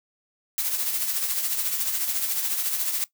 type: noise with tremolo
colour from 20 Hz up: blue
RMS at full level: -24 dBFS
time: 0.58-3.04 s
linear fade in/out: 0 ms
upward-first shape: triangle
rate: 14 Hz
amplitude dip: 55%
effects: noise-tail reverb RT60 0.1 s tail -17 dB re dry